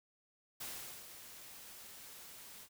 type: noise with ADSR envelope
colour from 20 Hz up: white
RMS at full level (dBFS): -44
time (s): 0.6-2.69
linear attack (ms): 10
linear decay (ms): 420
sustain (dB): -9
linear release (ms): 65
effects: none